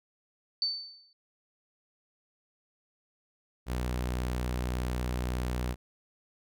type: tone with exponential decay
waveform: sine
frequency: 4535 Hz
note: C#8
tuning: 39 cents sharp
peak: -24 dBFS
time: 0.62-1.13 s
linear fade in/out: 1 ms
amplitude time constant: 110 ms
type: tone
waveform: sawtooth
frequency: 61.74 Hz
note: B1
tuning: in tune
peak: -26 dBFS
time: 3.66-5.76 s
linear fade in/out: 50 ms
effects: none